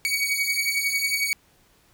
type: beating tone pair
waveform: sawtooth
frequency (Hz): 2245 / 2256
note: C#7 / C#7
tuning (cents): +21 / +30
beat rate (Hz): 11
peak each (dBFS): -22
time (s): 0.05-1.33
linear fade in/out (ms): 0
effects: pink hiss -60 dBFS RMS until 1.93 s